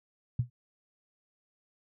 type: tone with exponential decay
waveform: sine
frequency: 121.7 Hz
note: B2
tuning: 25 cents flat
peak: -21 dBFS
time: 0.39-0.5 s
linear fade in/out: 5 ms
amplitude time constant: 22 ms
effects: none